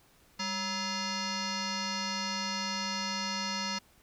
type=tone with frequency modulation; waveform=sine; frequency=2057 Hz; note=C7; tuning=30 cents flat; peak=-31 dBFS; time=0.39-3.79 s; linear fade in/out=10 ms; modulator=752 Hz; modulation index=4.7; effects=pink hiss -63 dBFS RMS until 4.02 s